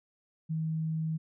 sine tone, 159.3 Hz, D#3, 41 cents sharp, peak -29 dBFS, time 0.49-1.18 s, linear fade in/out 20 ms, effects none

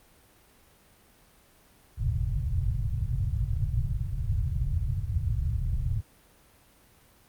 white low-pass noise, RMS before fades -28 dBFS, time 1.97-6.03 s, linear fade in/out 50 ms, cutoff 130 Hz, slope 48 dB/octave, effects pink hiss -59 dBFS RMS until 7.28 s + Opus 32 kbps

